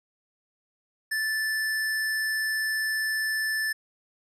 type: tone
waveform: square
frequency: 1755 Hz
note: A6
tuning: 5 cents flat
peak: -26 dBFS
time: 1.11-3.73 s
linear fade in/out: 10 ms
effects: resampled to 32000 Hz + 11-bit